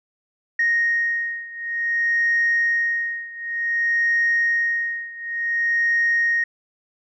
sine beating tone pair, 1864.7 / 1865.25 Hz, A#6 / A#6, 0 / +1 cents, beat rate 0.55 Hz, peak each -20 / -22 dBFS, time 0.59-6.44 s, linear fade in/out 5 ms, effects tanh soft clip ceiling -12 dBFS

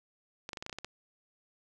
clicks, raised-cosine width 0.2 ms, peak -22 dBFS, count 9, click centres 0.491 / 0.532 / 0.572 / 0.625 / 0.664 / 0.696 / 0.728 / 0.786 / 0.846 s, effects none

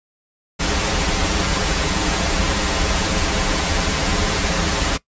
pink noise with comb filter, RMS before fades -19 dBFS, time 0.59-4.98 s, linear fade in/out 20 ms, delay 8.3 ms, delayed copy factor -0.9, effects noise-tail reverb RT60 0.1 s tail -19 dB re dry + resampled to 16000 Hz

